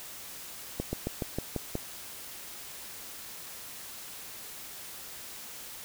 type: slowing click train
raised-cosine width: 2 ms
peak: -17 dBFS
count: 7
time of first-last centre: 0.8-1.754 s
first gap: 130 ms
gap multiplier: 1.08
effects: white hiss -44 dBFS RMS until 5.84 s